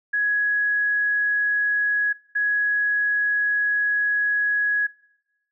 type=tone pair in turn; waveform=sine; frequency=1672 / 1672 Hz; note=G#6 / G#6; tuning=+11 / +11 cents; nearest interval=unison; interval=0 cents; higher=neither; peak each=-19 dBFS; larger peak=neither; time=0.13-2.13 / 2.35-4.87 s; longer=second; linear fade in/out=10 ms; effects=noise-tail reverb RT60 0.9 s tail -22 dB re dry